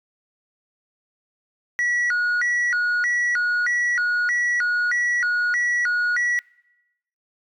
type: tone with vibrato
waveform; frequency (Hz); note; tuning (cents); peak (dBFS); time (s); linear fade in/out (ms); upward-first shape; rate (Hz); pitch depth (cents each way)
sine; 1676; G#6; +15; -16; 1.79-6.39; 0; square; 1.6; 250
effects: noise-tail reverb RT60 0.9 s tail -24 dB re dry + tanh soft clip ceiling -18 dBFS